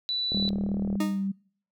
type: tone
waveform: sine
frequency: 3964 Hz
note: B7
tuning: 6 cents sharp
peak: -26 dBFS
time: 0.09-0.49 s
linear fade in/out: 0 ms
type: click train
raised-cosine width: 2 ms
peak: -22 dBFS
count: 25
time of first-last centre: 0.32-0.955 s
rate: 37.8 Hz
type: tone with pitch glide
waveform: sine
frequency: 199.4 to 195.3 Hz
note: G3 to G3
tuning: +30 to -6 cents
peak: -26 dBFS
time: 0.34-1.32 s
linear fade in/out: 10 ms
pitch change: -36 cents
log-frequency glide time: 0.99-1.19 s
type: tone with exponential decay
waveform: 40% pulse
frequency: 308.6 Hz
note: D#4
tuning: 14 cents flat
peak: -23 dBFS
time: 1-1.28 s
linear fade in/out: 5 ms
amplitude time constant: 60 ms
effects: noise-tail reverb RT60 0.6 s tail -26 dB re dry